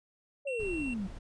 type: exponential sweep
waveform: sine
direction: down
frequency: 581 to 179.6 Hz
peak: -32 dBFS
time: 0.45-1.08 s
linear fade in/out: 20 ms
type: tone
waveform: triangle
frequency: 2724 Hz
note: F7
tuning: 44 cents flat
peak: -36 dBFS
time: 0.47-0.94 s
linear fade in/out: 5 ms
type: noise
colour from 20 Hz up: brown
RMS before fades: -43 dBFS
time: 0.59-1.19 s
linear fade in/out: 10 ms
effects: resampled to 22050 Hz